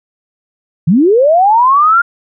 sine linear sweep, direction up, 142.5 to 1421 Hz, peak -5 dBFS, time 0.87-2.02 s, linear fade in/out 10 ms, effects none

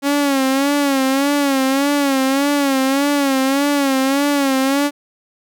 sawtooth tone with vibrato, 276.1 Hz, C#4, 7 cents flat, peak -10 dBFS, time 0.02-4.91 s, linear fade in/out 50 ms, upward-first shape sine, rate 1.7 Hz, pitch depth 78 cents each way, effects none

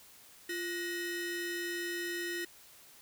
40% pulse ring-modulated tone, 1114 Hz, C#6, 8 cents sharp, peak -31 dBFS, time 0.49-2.45 s, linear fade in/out 5 ms, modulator 767 Hz, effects white hiss -57 dBFS RMS until 3.01 s

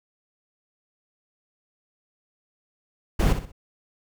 brown noise with echo, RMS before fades -19 dBFS, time 3.19-3.33 s, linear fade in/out 10 ms, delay 63 ms, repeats 3, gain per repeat -9 dB, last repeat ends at 3.519 s, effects none

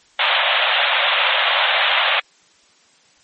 white band-pass noise, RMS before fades -17 dBFS, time 0.19-2.2 s, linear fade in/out 5 ms, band 530 to 3700 Hz, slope 96 dB/octave, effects white hiss -54 dBFS RMS until 3.23 s + MP3 32 kbps

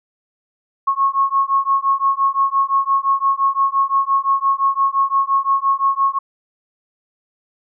sine beating tone pair, 1091 / 1096.8 Hz, C#6 / C#6, -28 / -19 cents, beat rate 5.8 Hz, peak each -17 dBFS, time 0.87-6.19 s, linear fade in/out 10 ms, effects none

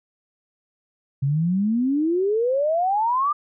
sine exponential sweep, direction up, 132.7 to 1218 Hz, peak -18 dBFS, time 1.22-3.33 s, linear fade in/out 10 ms, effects none

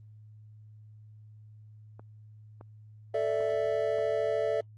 clicks, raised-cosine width 1 ms, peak -34 dBFS, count 4, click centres 1.995 / 2.611 / 3.406 / 3.985 s
triangle chord, A suspended fourth, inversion none, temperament just, 440 / 586.7 / 660 Hz, A4 / D5 / E5, 0 / -2 / +2 cents, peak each -29 dBFS, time 3.14-4.61 s, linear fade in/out 5 ms
effects added 107 Hz sine -49 dBFS peak until 4.77 s + Opus 24 kbps

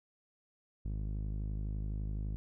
sawtooth tone with low-pass filter, 51.9 Hz, G#1, in tune, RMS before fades -37 dBFS, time 0.85-2.36 s, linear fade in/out 0 ms, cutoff 200 Hz, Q 0.74, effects none

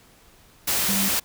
sine tone in noise, 196.4 Hz, G3, 4 cents sharp, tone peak -25 dBFS, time 0.88-1.09 s, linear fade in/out 10 ms, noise white, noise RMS -23 dBFS, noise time 0.67-1.2 s, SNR -5 dB, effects pink hiss -54 dBFS RMS until 1.24 s

